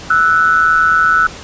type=tone pair together; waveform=sine; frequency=1318.5 / 1480 Hz; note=E6 / F#6; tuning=0 / 0 cents; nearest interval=major second; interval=200 cents; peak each=-11 dBFS; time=0.1-1.27 s; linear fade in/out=5 ms; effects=pink hiss -31 dBFS RMS until 1.43 s + resampled to 16000 Hz